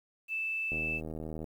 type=tone; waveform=sine; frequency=2637 Hz; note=E7; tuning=in tune; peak=-31 dBFS; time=0.28-1.01 s; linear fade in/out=50 ms
type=click train; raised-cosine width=2 ms; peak=-27 dBFS; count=58; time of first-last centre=0.72-1.442 s; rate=78.9 Hz
effects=10-bit